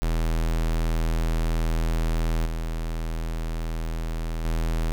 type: tone with level steps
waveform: square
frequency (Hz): 40.72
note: E1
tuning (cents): -20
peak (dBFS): -22 / -27 / -23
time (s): 0.02-4.92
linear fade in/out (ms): 0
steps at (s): 2.46 / 4.45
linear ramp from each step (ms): 2
effects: none